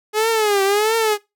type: tone with vibrato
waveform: sawtooth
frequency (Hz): 420.7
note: G#4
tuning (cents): +22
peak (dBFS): -11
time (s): 0.13-1.18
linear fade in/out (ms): 50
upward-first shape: triangle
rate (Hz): 1.5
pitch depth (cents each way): 150
effects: noise-tail reverb RT60 0.2 s tail -20 dB re dry